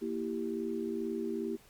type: chord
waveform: sine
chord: E diminished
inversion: second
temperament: equal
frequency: 233.1 / 329.6 / 392 Hz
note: Bb3 / E4 / G4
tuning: 0 / 0 / 0 cents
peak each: -37 / -37 / -36 dBFS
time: 0.01-1.57 s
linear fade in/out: 20 ms
effects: pink hiss -60 dBFS RMS until 1.69 s + MP3 96 kbps